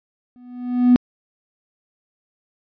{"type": "tone with exponential growth", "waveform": "triangle", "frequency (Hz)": 246.9, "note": "B3", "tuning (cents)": 0, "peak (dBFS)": -3, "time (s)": [0.36, 0.96], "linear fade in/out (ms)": 0, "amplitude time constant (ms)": 130, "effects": ["tanh soft clip ceiling -5 dBFS", "resampled to 11025 Hz"]}